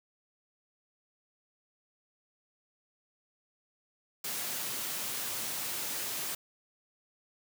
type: high-pass noise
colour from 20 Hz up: white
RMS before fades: -36 dBFS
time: 4.24-6.35 s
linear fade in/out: 5 ms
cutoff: 100 Hz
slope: 48 dB/octave
effects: none